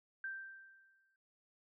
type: tone with exponential decay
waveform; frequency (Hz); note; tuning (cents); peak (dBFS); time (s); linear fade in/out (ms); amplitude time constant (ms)
sine; 1568; G6; 0; -38; 0.24-1.16; 2; 200
effects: none